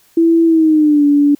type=tone with pitch glide; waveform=sine; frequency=331.4 to 288.5 Hz; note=E4 to D4; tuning=+9 to -31 cents; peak=-7 dBFS; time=0.17-1.35 s; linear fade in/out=5 ms; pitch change=-240 cents; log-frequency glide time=0.45-1.05 s; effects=white hiss -52 dBFS RMS until 1.39 s